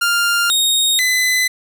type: tone with pitch steps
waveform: sawtooth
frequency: 1399 / 3729 / 2013 Hz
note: F6 / A#7 / B6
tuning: +3 / 0 / +33 cents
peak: -10 dBFS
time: 0.01-1.48 s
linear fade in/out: 10 ms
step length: 490 ms
effects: none